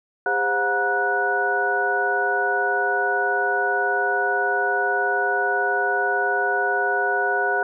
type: tone cluster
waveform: sine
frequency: 403.7 / 522 / 722 / 953 / 1475 Hz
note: G#4 / C5 / F#5 / A#5 / F#6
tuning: -49 / -4 / -43 / +38 / -6 cents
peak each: -26 / -30 / -24 / -30 / -22 dBFS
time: 0.26-7.63 s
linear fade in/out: 2 ms
effects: none